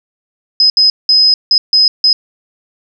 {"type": "tone bursts at uneven times", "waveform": "sine", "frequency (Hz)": 5060, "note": "D#8", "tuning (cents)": 28, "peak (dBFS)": -5, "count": 6, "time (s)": [[0.6, 0.7], [0.77, 0.9], [1.09, 1.34], [1.51, 1.58], [1.73, 1.88], [2.04, 2.13]], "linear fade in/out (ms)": 2, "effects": []}